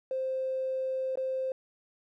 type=tone with dropouts; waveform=triangle; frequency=523.3 Hz; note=C5; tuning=in tune; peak=-25 dBFS; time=0.11-1.52 s; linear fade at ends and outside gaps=2 ms; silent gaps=1.156-1.173 s; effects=tanh soft clip ceiling -27 dBFS